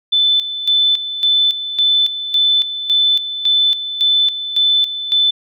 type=tone with tremolo; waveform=sine; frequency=3516 Hz; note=A7; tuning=2 cents flat; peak=-10 dBFS; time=0.12-5.31 s; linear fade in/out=10 ms; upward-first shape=square; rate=1.8 Hz; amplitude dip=70%; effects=none